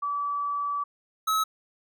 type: tone pair in turn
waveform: sine / square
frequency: 1151 / 1288.7 Hz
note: D6 / E6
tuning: -35 / -40 cents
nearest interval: major second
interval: 195 cents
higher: second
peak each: -26 / -23 dBFS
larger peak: second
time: 0.02-0.84 / 1.27-1.44 s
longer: first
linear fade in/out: 10 ms
effects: none